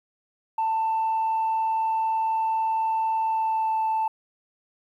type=tone with pitch glide; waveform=sine; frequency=889 to 882.3 Hz; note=A5 to A5; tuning=+18 to +5 cents; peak=-20 dBFS; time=0.58-4.08 s; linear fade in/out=5 ms; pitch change=-13 cents; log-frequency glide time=3.21-3.77 s; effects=tanh soft clip ceiling -19 dBFS + 10-bit